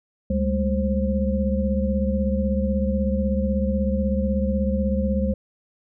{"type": "tone cluster", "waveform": "sine", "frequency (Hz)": [70.1, 199.1, 215.3, 528], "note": ["C#2", "G3", "A3", "C5"], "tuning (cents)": [20, 27, -37, 16], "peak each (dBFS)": [-24, -23, -28, -27], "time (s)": [0.3, 5.34], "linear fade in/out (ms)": 5, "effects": []}